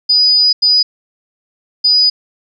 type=tone bursts at uneven times; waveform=sine; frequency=4952 Hz; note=D#8; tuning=9 cents flat; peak=-7 dBFS; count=3; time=0.09-0.53 / 0.62-0.83 / 1.84-2.1 s; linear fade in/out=10 ms; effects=none